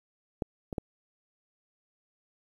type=clicks; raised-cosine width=2 ms; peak=-16 / -22 / -17 dBFS; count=3; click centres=0.422 / 0.728 / 0.782 s; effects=9-bit